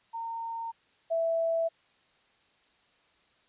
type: tone pair in turn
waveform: sine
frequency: 916 / 660.3 Hz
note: A#5 / E5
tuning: -31 / +3 cents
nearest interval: tritone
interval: 566 cents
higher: first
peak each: -33 / -25 dBFS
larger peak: second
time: 0.13-0.72 / 1.1-1.69 s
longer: neither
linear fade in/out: 20 ms
effects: white hiss -66 dBFS RMS until 3.48 s + resampled to 8000 Hz